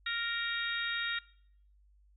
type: harmonic tone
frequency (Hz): 466.2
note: A#4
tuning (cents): 0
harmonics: 3 / 4 / 5 / 6 / 7 / 8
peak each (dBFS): -38 / -37 / -43 / -45 / -46 / -37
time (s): 0.06-1.19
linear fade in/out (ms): 5
effects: noise-tail reverb RT60 0.7 s tail -22 dB re dry + added 50 Hz sine -61 dBFS peak until 2.16 s